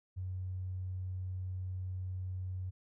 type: tone with tanh clipping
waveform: triangle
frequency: 92.5 Hz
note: F#2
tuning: in tune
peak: -36 dBFS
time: 0.16-2.71 s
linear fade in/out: 20 ms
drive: 3 dB
effects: none